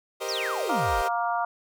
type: chord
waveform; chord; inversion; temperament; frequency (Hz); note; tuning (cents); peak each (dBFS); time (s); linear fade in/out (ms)
sawtooth; C minor seventh; second; equal; 392 / 466.2 / 523.3 / 622.3; G4 / Bb4 / C5 / Eb5; 0 / 0 / 0 / 0; -31; 0.2-1.09; 20
type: exponential sweep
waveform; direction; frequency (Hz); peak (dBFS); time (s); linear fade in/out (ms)
sine; down; 6250 to 36.07; -29; 0.28-1.02; 10
type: harmonic tone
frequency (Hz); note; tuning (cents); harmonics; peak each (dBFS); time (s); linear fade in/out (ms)
234.5; A#3; +11; 3 / 4 / 5 / 6; -27 / -29 / -31 / -33; 0.69-1.45; 5
effects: none